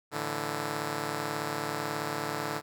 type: chord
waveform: 5% pulse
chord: A suspended fourth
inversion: none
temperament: just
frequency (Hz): 110 / 146.67 / 165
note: A2 / D3 / E3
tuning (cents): 0 / -2 / +2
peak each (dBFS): -28 / -23 / -28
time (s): 0.11-2.62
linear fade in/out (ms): 50
effects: none